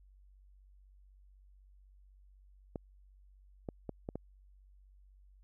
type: clicks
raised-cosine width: 2 ms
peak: -25 dBFS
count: 5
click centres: 2.758 / 3.688 / 3.893 / 4.089 / 4.156 s
effects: added 48 Hz sine -58 dBFS peak until 5.43 s